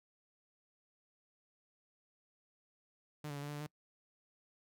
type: tone with pitch steps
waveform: sawtooth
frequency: 149.9 / 144 / 142.1 / 145.4 / 147.4 / 146.3 / 150.5 Hz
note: D3 / D3 / C#3 / D3 / D3 / D3 / D3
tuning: +36 / -34 / +43 / -17 / +7 / -6 / +43 cents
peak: -37 dBFS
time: 3.24-3.667 s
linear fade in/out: 5 ms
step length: 61 ms
effects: noise-tail reverb RT60 0.1 s tail -25 dB re dry